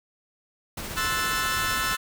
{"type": "noise with tremolo", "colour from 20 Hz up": "pink", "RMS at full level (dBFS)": -33, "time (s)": [0.77, 1.95], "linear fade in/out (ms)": 5, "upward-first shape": "triangle", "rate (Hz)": 15, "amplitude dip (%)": 35}
{"type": "chord", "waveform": "sawtooth", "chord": "F# half-diminished seventh", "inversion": "second", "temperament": "equal", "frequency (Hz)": [1046.5, 1318.5, 1480, 1760], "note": ["C6", "E6", "F#6", "A6"], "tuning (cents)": [0, 0, 0, 0], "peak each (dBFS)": [-29, -25, -28, -26], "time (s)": [0.96, 1.97], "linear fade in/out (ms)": 20}
{"effects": []}